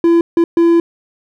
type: tone bursts at uneven times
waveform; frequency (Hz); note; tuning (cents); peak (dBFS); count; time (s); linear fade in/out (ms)
triangle; 337.4; E4; +40; -5; 3; 0.04-0.21 / 0.37-0.44 / 0.57-0.8; 2
effects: none